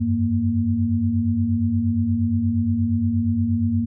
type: tone cluster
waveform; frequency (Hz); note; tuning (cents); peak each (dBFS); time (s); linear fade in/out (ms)
sine; 91.3 / 99.8 / 233.1; F#2 / G2 / A#3; -23 / +32 / 0; -25 / -23 / -20; 0-3.86; 20
effects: none